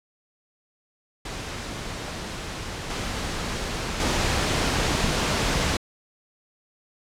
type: noise with level steps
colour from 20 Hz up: pink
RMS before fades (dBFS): -33 / -29 / -23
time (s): 1.25-5.77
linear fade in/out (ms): 5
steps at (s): 2.9 / 4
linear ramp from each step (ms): 2
effects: low-pass 7000 Hz 12 dB/octave